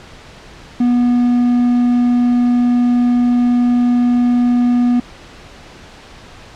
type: tone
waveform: triangle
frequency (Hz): 243.4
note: B3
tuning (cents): -25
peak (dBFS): -8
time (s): 0.8-5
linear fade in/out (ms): 5
effects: pink hiss -38 dBFS RMS until 6.55 s + low-pass 5000 Hz 12 dB/octave